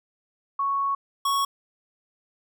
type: tone pair in turn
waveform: sine / square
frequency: 1108.7 / 1108.7 Hz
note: C#6 / C#6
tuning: 0 / 0 cents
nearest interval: unison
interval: 0 cents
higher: neither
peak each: -22 dBFS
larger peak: neither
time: 0.59-0.95 / 1.25-1.45 s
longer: first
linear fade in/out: 5 ms
effects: none